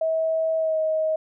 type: tone with pitch glide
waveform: sine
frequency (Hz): 644 to 630.7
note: E5 to D#5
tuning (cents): -41 to +23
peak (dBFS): -20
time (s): 0.01-1.16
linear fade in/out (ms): 5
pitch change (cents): -36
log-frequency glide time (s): 0.57-0.79
effects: none

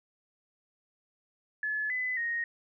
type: tone with pitch steps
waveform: sine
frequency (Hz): 1716 / 2009 / 1867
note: A6 / B6 / A#6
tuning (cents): -44 / +29 / +2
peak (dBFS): -29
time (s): 1.63-2.44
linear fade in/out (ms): 2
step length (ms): 270
effects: none

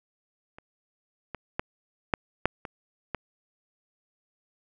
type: clicks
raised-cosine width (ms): 0.5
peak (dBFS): -30 / -20 / -12 / -7 / -6 / -21 / -15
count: 7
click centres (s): 0.585 / 1.347 / 1.595 / 2.138 / 2.456 / 2.652 / 3.147
effects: none

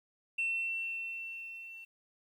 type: tone with level ramp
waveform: sine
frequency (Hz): 2699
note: E7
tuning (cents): +40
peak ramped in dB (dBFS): -28 to -46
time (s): 0.38-1.85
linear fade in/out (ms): 10
effects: tanh soft clip ceiling -26 dBFS + 11-bit

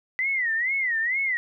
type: tone with vibrato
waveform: sine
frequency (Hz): 1980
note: B6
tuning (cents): +4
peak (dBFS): -22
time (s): 0.19-1.37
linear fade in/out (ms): 0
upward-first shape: sine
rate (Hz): 2.2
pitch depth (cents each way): 180
effects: none

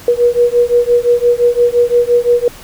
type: beating tone pair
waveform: sine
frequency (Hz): 478.6 / 484.4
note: A#4 / B4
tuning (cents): +46 / -34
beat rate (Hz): 5.8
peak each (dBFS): -11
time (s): 0.08-2.48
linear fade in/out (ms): 2
effects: pink hiss -35 dBFS RMS until 2.63 s

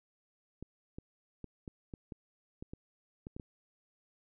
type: clicks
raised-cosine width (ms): 3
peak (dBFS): -30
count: 11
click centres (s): 0.626 / 0.985 / 1.443 / 1.678 / 1.938 / 2.122 / 2.625 / 2.735 / 3.269 / 3.365 / 3.398
effects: none

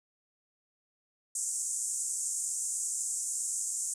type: band-pass noise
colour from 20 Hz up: white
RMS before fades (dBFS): -34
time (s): 1.35-3.94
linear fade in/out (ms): 5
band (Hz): 6800 to 8800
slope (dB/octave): 48
effects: none

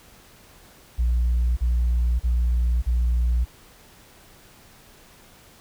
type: tone bursts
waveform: sine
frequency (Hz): 59.8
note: A#1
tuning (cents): +45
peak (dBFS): -16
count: 4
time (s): 0.98-3.451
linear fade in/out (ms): 20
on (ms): 590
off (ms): 37
effects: tanh soft clip ceiling -16 dBFS + pink hiss -51 dBFS RMS until 5.6 s

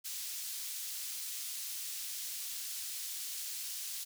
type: high-pass noise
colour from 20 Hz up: pink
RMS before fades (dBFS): -41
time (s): 0.04-4.05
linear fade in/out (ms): 20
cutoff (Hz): 4700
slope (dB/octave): 12
effects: none

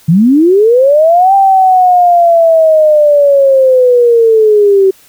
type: linear two-way sweep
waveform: sine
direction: up then down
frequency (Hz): 150 to 789 to 378.9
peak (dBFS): -3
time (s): 0.08-4.91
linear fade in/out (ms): 10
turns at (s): 1.34
effects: white hiss -43 dBFS RMS until 5.08 s

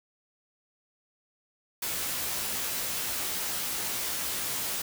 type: noise with comb filter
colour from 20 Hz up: white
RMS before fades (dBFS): -32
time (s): 1.82-4.82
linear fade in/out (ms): 5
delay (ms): 16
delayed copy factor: +0.6
effects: none

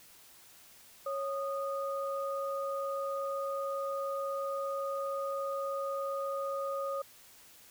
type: tone pair together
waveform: sine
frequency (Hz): 551.1 / 1234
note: C#5 / D#6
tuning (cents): -10 / -15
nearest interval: octave + major second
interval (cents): 1395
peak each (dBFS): -34 / -37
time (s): 1.06-7.02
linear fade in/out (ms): 5
effects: white hiss -57 dBFS RMS until 7.7 s

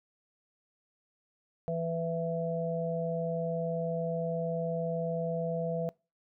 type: harmonic tone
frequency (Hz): 166.3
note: E3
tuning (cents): +16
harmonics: 1 / 3 / 4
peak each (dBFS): -34 / -34 / -34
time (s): 1.68-5.89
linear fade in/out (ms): 0
effects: noise-tail reverb RT60 0.3 s tail -25 dB re dry

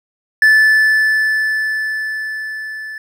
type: tone with level ramp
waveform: triangle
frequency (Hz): 1746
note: A6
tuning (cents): -14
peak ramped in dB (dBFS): -4 to -24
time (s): 0.42-2.98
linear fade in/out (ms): 2
effects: none

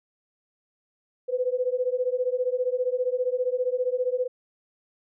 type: beating tone pair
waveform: sine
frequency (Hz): 495.2 / 510.2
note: B4 / C5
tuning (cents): +5 / -44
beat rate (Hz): 15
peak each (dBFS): -26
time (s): 1.28-4.28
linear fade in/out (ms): 20
effects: none

